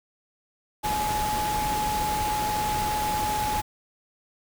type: tone in noise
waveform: sine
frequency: 846 Hz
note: G#5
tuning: 32 cents sharp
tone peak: -25 dBFS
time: 0.83-3.62 s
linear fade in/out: 20 ms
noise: pink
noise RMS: -31 dBFS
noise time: 0.83-3.62 s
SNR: +3 dB
effects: none